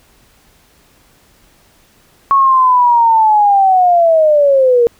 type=linear sweep; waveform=sine; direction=down; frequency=1108.7 to 464 Hz; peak=-6 dBFS; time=2.31-4.87 s; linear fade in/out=0 ms; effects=pink hiss -50 dBFS RMS until 4.99 s